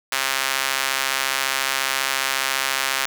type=tone with high-pass filter; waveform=sawtooth; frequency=134.5 Hz; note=C3; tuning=48 cents sharp; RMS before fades=-23 dBFS; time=0.12-3.06 s; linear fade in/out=5 ms; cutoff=1500 Hz; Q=0.85; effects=none